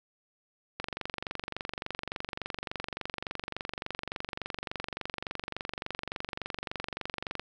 click train, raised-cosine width 0.3 ms, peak -18 dBFS, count 156, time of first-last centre 0.8-7.396 s, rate 23.5 Hz, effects none

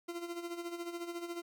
40% pulse tone with tremolo, 343.3 Hz, F4, 30 cents flat, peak -36 dBFS, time 0.08-1.42 s, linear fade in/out 10 ms, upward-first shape sine, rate 14 Hz, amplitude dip 65%, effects none

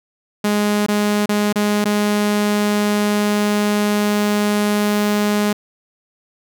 sawtooth tone with dropouts, 207.7 Hz, G#3, in tune, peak -11 dBFS, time 0.44-5.53 s, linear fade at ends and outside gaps 5 ms, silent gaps 0.864-0.884 / 1.259-1.29 / 1.527-1.557 / 1.844-1.854 s, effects none

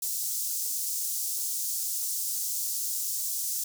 pink high-pass noise, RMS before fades -31 dBFS, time 0.02-3.64 s, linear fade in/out 5 ms, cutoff 6000 Hz, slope 24 dB/octave, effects none

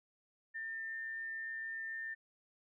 sine tone with amplitude modulation, 1801 Hz, A6, 40 cents sharp, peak -38 dBFS, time 0.54-2.15 s, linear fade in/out 20 ms, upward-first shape sine, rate 127 Hz, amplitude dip 30%, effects none

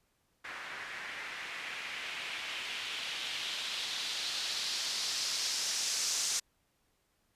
blue noise with low-pass filter sweep, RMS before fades -37 dBFS, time 0.44-6.4 s, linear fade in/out 10 ms, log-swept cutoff 1700 to 6400 Hz, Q 2, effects pink hiss -75 dBFS RMS until 7.35 s + resampled to 32000 Hz

